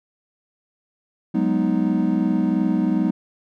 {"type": "chord", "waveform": "triangle", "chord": "G# minor seventh", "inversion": "third", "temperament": "equal", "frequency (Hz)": [185, 207.7, 246.9, 311.1], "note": ["F#3", "G#3", "B3", "D#4"], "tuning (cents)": [0, 0, 0, 0], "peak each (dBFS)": -21, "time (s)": [1.34, 3.11], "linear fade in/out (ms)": 10, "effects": []}